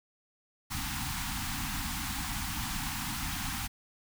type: band-stop noise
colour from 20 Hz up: pink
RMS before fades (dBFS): -35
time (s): 0.7-3.68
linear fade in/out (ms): 20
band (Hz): 300 to 740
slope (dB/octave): 96
effects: none